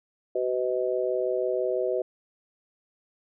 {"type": "harmonic tone", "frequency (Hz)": 126, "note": "B2", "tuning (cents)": 35, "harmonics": [3, 4, 5], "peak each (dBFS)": [-28, -28, -29], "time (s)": [0.35, 2.02], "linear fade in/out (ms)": 5, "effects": []}